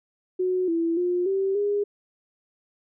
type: tone with pitch steps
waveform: sine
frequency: 367.5 / 332.7 / 355.7 / 387.6 / 408.9 Hz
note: F#4 / E4 / F4 / G4 / G#4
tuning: -12 / +16 / +32 / -20 / -27 cents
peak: -21 dBFS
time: 0.39-1.84 s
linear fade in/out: 10 ms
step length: 290 ms
effects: none